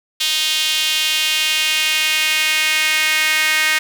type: tone with high-pass filter sweep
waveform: sawtooth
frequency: 311.1 Hz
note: D#4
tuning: in tune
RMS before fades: -17 dBFS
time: 0.2-3.79 s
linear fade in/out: 10 ms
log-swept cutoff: 3300 to 2000 Hz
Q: 2.6
effects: none